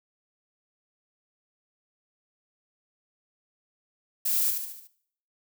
violet noise with echo, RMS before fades -26 dBFS, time 4.25-4.51 s, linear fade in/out 10 ms, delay 73 ms, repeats 5, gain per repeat -5 dB, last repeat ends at 4.875 s, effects noise-tail reverb RT60 0.6 s tail -17 dB re dry

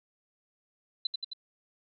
sine tone with echo, 4019 Hz, B7, 30 cents sharp, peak -26 dBFS, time 1.05-1.07 s, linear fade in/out 5 ms, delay 88 ms, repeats 3, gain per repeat -3 dB, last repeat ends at 1.334 s, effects none

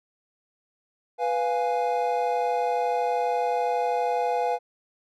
triangle chord, F diminished, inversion second, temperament equal, 493.9 / 698.5 / 830.6 Hz, Cb5 / F5 / Ab5, 0 / 0 / 0 cents, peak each -25 dBFS, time 1.18-4.59 s, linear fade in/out 50 ms, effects none

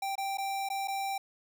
square tone with dropouts, 784 Hz, G5, in tune, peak -32 dBFS, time 0.02-1.18 s, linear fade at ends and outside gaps 5 ms, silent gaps 0.155-0.179 / 0.373-0.382 / 0.689-0.7 / 0.875-0.881 s, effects none

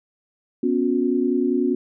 sine chord, B suspended second, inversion none, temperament equal with one note detuned, 246.9 / 277.2 / 361.5 Hz, B3 / C#4 / F#4, 0 / 0 / -40 cents, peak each -22 dBFS, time 0.63-1.75 s, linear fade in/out 5 ms, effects none

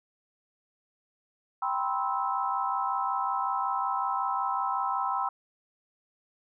sine chord, C major seventh, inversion second, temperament just, 784.9 / 981.1 / 1046.5 / 1308.1 Hz, G5 / B5 / C6 / E6, +2 / -12 / 0 / -14 cents, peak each -32 dBFS, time 1.62-5.29 s, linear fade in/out 5 ms, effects none

